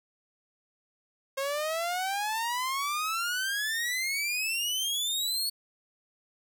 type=exponential sweep; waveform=sawtooth; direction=up; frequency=536 to 4435 Hz; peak=-25 dBFS; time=1.37-5.5 s; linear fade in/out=10 ms; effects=none

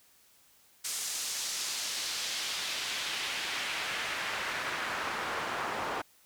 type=noise with band-pass filter sweep; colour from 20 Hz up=pink; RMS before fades=-35 dBFS; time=0.84-6.02 s; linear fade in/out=10 ms; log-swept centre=7600 to 960 Hz; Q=1.1; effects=white hiss -63 dBFS RMS until 6.25 s

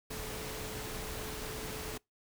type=tone in noise; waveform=sine; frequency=433.2 Hz; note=A4; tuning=27 cents flat; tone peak=-46 dBFS; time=0.1-1.98 s; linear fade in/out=10 ms; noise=pink; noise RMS=-41 dBFS; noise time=0.1-1.98 s; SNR=-8 dB; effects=noise-tail reverb RT60 0.2 s tail -26 dB re dry

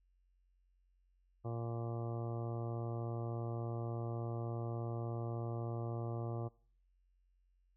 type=harmonic tone; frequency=116.54 Hz; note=A#2; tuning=in tune; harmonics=1 / 2 / 3 / 4 / 5 / 6 / 7 / 8 / 9 / 10; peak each=-39 / -50 / -46 / -49 / -50 / -51 / -55 / -63 / -58 / -57 dBFS; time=1.44-6.49 s; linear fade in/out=20 ms; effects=noise-tail reverb RT60 0.5 s tail -23 dB re dry + added 45 Hz sine -70 dBFS peak until 7.76 s

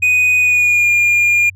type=tone with pitch glide; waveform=triangle; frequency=2489 to 2413 Hz; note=D#7 to D7; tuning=0 to +46 cents; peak=-8 dBFS; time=0.02-1.5 s; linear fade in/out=10 ms; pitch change=-54 cents; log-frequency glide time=0.38-0.89 s; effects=added 94 Hz sine -36 dBFS peak until 1.55 s

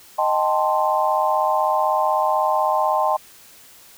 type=chord; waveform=sine; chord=A half-diminished seventh; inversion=second; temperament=equal; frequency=622.3 / 784 / 880 / 1046.5 Hz; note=Eb5 / G5 / A5 / C6; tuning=0 / 0 / 0 / 0 cents; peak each=-22 dBFS; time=0.18-3.17 s; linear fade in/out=10 ms; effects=white hiss -47 dBFS RMS until 3.97 s

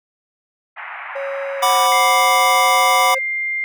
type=band-pass noise; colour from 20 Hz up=white; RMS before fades=-31 dBFS; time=0.76-1.88 s; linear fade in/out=20 ms; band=710 to 2300 Hz; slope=48 dB/octave
type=tone with pitch glide; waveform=triangle; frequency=552 to 529.2 Hz; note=C#5 to C5; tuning=-7 to +20 cents; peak=-21 dBFS; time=1.15-3.19 s; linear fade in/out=10 ms; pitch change=-73 cents; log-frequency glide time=1.56-1.84 s
type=chord; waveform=square; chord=B minor; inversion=second; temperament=equal; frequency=740 / 987.8 / 1174.7 Hz; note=F#5 / B5 / D6; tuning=0 / 0 / 0 cents; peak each=-18 dBFS; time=1.62-3.15 s; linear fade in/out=10 ms
type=tone; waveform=sine; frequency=2100 Hz; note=C7; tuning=6 cents sharp; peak=-19 dBFS; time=1.92-3.64 s; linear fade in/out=0 ms
effects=none

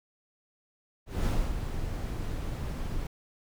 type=noise with ADSR envelope; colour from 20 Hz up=brown; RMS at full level=-25 dBFS; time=1.06-3.07 s; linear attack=200 ms; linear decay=270 ms; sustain=-8 dB; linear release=4 ms; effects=none

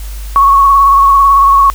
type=tone with vibrato; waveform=sine; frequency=1108 Hz; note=C#6; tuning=1 cent flat; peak=-3 dBFS; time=0.36-1.7 s; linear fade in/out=0 ms; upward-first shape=triangle; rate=18 Hz; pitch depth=36 cents each way; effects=added 50 Hz sine -20 dBFS peak until 1.74 s + white hiss -34 dBFS RMS until 1.74 s

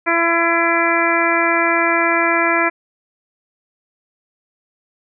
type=harmonic tone; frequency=336.4 Hz; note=E4; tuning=35 cents sharp; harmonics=1 / 2 / 3 / 4 / 5 / 6 / 7; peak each=-21 / -21 / -21 / -21 / -21 / -21 / -21 dBFS; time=0.06-2.7 s; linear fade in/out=20 ms; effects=none

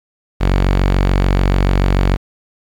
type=tone; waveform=sawtooth; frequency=46.85 Hz; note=F#1; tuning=22 cents sharp; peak=-7 dBFS; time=0.4-2.17 s; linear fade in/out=20 ms; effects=low-pass 4000 Hz 12 dB/octave + 7-bit

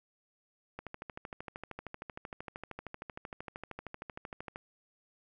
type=click train; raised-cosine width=0.5 ms; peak=-26 dBFS; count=50; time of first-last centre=0.79-4.559 s; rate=13 Hz; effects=none

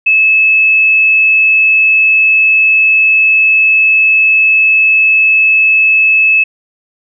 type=tone; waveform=sine; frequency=2600 Hz; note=E7; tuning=24 cents flat; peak=-5 dBFS; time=0.06-6.44 s; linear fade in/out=10 ms; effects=none

